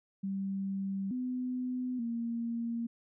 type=tone with pitch steps; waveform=sine; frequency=194.8 / 251.9 / 232.8 Hz; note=G3 / B3 / A#3; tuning=-11 / +34 / -2 cents; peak=-32 dBFS; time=0.23-2.87 s; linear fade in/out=10 ms; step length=880 ms; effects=none